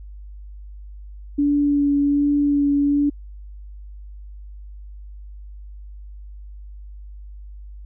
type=tone with vibrato; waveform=sine; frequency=286.9 Hz; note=D4; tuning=40 cents flat; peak=-15 dBFS; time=1.38-3.1 s; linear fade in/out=10 ms; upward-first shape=sine; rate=1.3 Hz; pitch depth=13 cents each way; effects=added 50 Hz sine -35 dBFS peak until 7.85 s